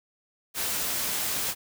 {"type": "noise", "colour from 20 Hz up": "white", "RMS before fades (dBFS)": -29, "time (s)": [0.54, 1.55], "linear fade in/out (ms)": 50, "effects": []}